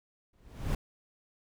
brown noise with exponential growth, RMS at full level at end -27 dBFS, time 0.33-0.75 s, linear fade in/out 5 ms, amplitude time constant 90 ms, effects none

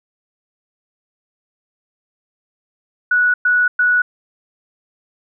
sine tone bursts, 1470 Hz, F#6, 12 cents flat, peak -11 dBFS, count 3, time 3.11-4.02 s, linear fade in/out 5 ms, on 230 ms, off 110 ms, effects none

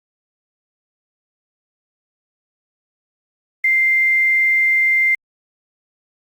sine tone with quantisation, 2093 Hz, C7, in tune, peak -12 dBFS, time 3.64-5.15 s, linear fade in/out 5 ms, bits 7, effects Opus 48 kbps

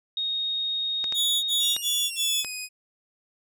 sine tone, 3728 Hz, A#7, 1 cent flat, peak -25 dBFS, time 0.17-1.77 s, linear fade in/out 2 ms
clicks, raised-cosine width 0.2 ms, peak -17 dBFS, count 4, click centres 1.042 / 1.124 / 1.765 / 2.447 s
sawtooth tone bursts, 3437 Hz, A7, 41 cents flat, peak -20 dBFS, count 4, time 1.14-2.447 s, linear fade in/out 50 ms, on 290 ms, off 49 ms
15% pulse tone with pitch glide, 2839 to 2500 Hz, F7 to D#7, +28 to +8 cents, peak -25 dBFS, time 1.59-2.69 s, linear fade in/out 50 ms, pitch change -220 cents, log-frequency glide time 1.99-2.5 s
effects none

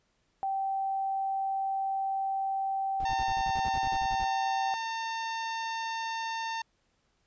sine tone, 777 Hz, G5, 16 cents flat, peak -28 dBFS, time 0.43-4.74 s, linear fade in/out 0 ms
brown noise bursts, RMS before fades -39 dBFS, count 14, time 3-4.244 s, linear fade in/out 2 ms, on 48 ms, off 44 ms
harmonic tone, 905 Hz, A5, 48 cents sharp, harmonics 1 / 2 / 3 / 4 / 5 / 6 / 7, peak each -33 / -39 / -43 / -45 / -47 / -49 / -50 dBFS, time 3.05-6.62 s, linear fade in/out 5 ms
effects pink hiss -73 dBFS RMS until 7.26 s + resampled to 16000 Hz

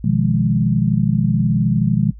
sine chord, F half-diminished seventh, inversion second, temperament equal, 123.47 / 155.56 / 174.61 / 207.7 Hz, Cb3 / Eb3 / F3 / Ab3, 0 / 0 / 0 / 0 cents, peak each -19 dBFS, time 0.04-2.11 s, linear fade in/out 5 ms, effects noise-tail reverb RT60 0.1 s tail -19 dB re dry + added 53 Hz sine -34 dBFS peak until 2.19 s

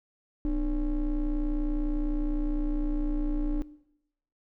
triangle ring-modulated tone, 134.1 Hz, C3, 43 cents sharp, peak -20 dBFS, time 0.45-3.62 s, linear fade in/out 0 ms, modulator 164 Hz, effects noise-tail reverb RT60 0.8 s tail -19 dB re dry

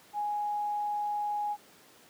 sine tone, 830.6 Hz, G#5, in tune, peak -29 dBFS, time 0.13-1.57 s, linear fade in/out 50 ms, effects pink hiss -57 dBFS RMS until 2.09 s + high-pass 200 Hz 12 dB/octave

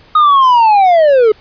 triangle linear sweep, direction down, 1253 to 415.3 Hz, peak -3 dBFS, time 0.15-1.32 s, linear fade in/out 5 ms, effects pink hiss -44 dBFS RMS until 1.4 s + resampled to 11025 Hz

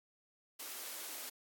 white high-pass noise, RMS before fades -45 dBFS, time 0.59-1.3 s, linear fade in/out 10 ms, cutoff 260 Hz, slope 48 dB/octave, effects AAC 64 kbps

